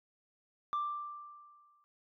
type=tone with exponential decay; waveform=sine; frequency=1179 Hz; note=D6; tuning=6 cents sharp; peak=-28 dBFS; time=0.73-1.84 s; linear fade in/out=0 ms; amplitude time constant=240 ms; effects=tanh soft clip ceiling -29 dBFS